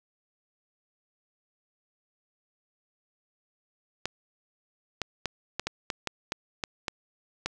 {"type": "clicks", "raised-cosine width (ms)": 0.2, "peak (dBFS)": -12, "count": 11, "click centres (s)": [4.056, 5.017, 5.257, 5.596, 5.67, 5.902, 6.073, 6.321, 6.638, 6.882, 7.46], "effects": []}